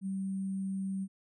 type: tone with sample-and-hold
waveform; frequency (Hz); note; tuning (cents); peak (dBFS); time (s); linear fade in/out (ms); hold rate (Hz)
sine; 192.4; G3; -32; -32; 0.01-1.08; 50; 8820
effects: resampled to 32000 Hz

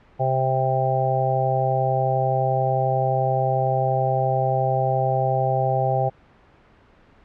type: harmonic tone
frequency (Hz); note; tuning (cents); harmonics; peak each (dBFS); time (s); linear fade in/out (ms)
131.4; C3; +8; 1 / 3 / 4 / 5 / 6; -23 / -30 / -26 / -25 / -23; 0.19-6.1; 20
effects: pink hiss -53 dBFS RMS until 7.24 s + low-pass 2000 Hz 12 dB/octave

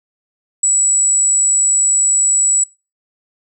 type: tone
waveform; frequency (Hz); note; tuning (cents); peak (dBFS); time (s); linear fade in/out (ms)
sine; 7850; B8; -11; -10; 0.63-2.64; 5
effects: noise-tail reverb RT60 0.3 s tail -25 dB re dry

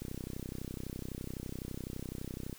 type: click train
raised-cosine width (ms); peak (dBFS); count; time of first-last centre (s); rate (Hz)
3; -27; 81; 0.02-2.528; 31.9
effects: white hiss -55 dBFS RMS until 2.58 s

